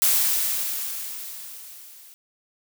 blue noise with level ramp, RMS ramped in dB -18 to -48 dBFS, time 0.02-2.14 s, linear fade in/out 0 ms, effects none

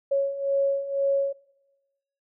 sine beating tone pair, 552 / 554 Hz, C#5 / C#5, -7 / -1 cents, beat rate 2 Hz, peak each -28 / -23 dBFS, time 0.11-1.33 s, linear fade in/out 10 ms, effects noise-tail reverb RT60 1.0 s tail -20 dB re dry

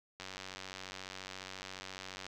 click train, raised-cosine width 0.2 ms, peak -26 dBFS, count 196, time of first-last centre 0.2-2.266 s, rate 94.4 Hz, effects none

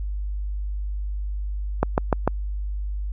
click train, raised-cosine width 1 ms, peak -4 dBFS, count 4, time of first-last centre 1.83-2.276 s, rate 6.72 Hz, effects added 50 Hz sine -25 dBFS peak until 3.12 s

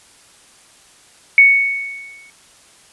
sine tone with exponential decay, 2221 Hz, C#7, 3 cents sharp, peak -3 dBFS, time 1.38-2.3 s, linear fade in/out 1 ms, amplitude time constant 200 ms, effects white hiss -48 dBFS RMS until 2.92 s + resampled to 24000 Hz

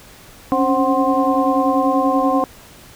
sine tone cluster, 270.5 / 280.8 / 527 / 749 / 1052 Hz, C#4 / C#4 / C5 / F#5 / C6, -42 / +22 / +12 / +21 / +9 cents, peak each -20 dBFS, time 0.52-2.44 s, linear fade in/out 0 ms, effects pink hiss -43 dBFS RMS until 2.95 s

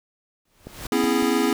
pink noise with exponential growth, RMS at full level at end -31 dBFS, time 0.45-0.87 s, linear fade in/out 5 ms, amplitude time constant 90 ms
click train, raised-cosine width 2 ms, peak -22 dBFS, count 4, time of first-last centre 0.67-1.226 s, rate 5.4 Hz
square chord, C# minor seventh, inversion third, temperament equal with one note detuned, 246.9 / 271.6 / 329.6 / 415.3 Hz, B3 / C#4 / E4 / G#4, 0 / -35 / 0 / 0 cents, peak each -25 dBFS, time 0.92-1.53 s, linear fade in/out 2 ms
effects none

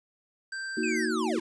square tone, 1568 Hz, G6, in tune, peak -34 dBFS, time 0.52-1.06 s, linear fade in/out 5 ms
sine chord, D# minor, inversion second, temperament equal with one note detuned, 233.1 / 315.8 / 370 Hz, A#3 / D#4 / F#4, 0 / +26 / 0 cents, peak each -31 dBFS, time 0.77-1.39 s, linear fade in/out 5 ms
square linear sweep, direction down, 2637 to 293.7 Hz, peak -32 dBFS, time 0.83-1.4 s, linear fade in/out 5 ms
effects resampled to 22050 Hz + 10-bit

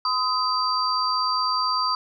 sine tone cluster, 1022 / 1258 / 4695 Hz, C6 / D#6 / D8, -41 / +19 / -1 cents, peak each -25 dBFS, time 0.05-1.95 s, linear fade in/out 2 ms, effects none

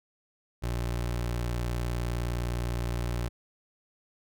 25% pulse tone, 59.5 Hz, A#1, 36 cents sharp, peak -25 dBFS, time 0.62-3.29 s, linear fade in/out 20 ms, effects none

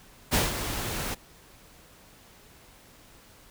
pink noise with ADSR envelope, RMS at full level -22 dBFS, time 0.31-1.15 s, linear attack 32 ms, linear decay 170 ms, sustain -10 dB, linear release 15 ms, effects pink hiss -54 dBFS RMS until 3.5 s

